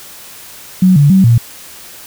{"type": "tone with pitch steps", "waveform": "sine", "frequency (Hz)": [185.3, 144.1, 190.7, 117.2], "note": ["F#3", "D3", "G3", "A#2"], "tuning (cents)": [3, -33, -47, 10], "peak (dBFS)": -4, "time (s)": [0.82, 1.38], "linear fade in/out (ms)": 5, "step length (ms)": 140, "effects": ["white hiss -34 dBFS RMS until 2.06 s"]}